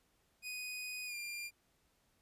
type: tone with pitch glide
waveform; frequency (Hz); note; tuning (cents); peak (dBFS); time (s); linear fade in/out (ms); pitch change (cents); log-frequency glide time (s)
sawtooth; 2489 to 2393; D#7 to D7; 0 to +32; -38; 0.42-1.51; 50; -68; 1.06-1.15
effects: pink hiss -75 dBFS RMS until 2.21 s + resampled to 32000 Hz